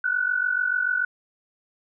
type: tone pair together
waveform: sine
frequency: 1453.1 / 1500 Hz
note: F#6 / F#6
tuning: -32 / +23 cents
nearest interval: minor second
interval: 55 cents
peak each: -25 / -23 dBFS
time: 0.04-1.05 s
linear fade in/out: 5 ms
effects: none